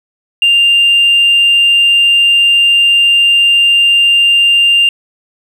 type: tone with hard clipping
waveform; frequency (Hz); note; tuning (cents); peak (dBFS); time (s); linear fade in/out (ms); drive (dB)
triangle; 2794; F7; 0; -5; 0.42-4.89; 2; 2
effects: none